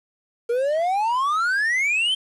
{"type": "exponential sweep", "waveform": "triangle", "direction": "up", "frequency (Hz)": [460.7, 3176], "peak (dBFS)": -17, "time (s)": [0.49, 2.15], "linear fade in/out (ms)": 10, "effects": ["resampled to 24000 Hz", "8-bit"]}